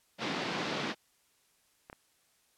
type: band-pass noise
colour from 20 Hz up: pink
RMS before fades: -35 dBFS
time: 0.18-0.95 s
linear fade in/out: 50 ms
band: 170 to 4700 Hz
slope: 24 dB/octave
type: clicks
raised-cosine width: 0.5 ms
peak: -31 dBFS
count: 2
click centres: 1.899 / 1.929 s
effects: white hiss -70 dBFS RMS until 2.57 s + low-pass 12000 Hz 12 dB/octave